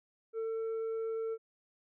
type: tone with tanh clipping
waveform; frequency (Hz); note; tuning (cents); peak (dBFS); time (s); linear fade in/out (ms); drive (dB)
triangle; 448.6; A4; +34; -34; 0.33-1.38; 50; 8
effects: none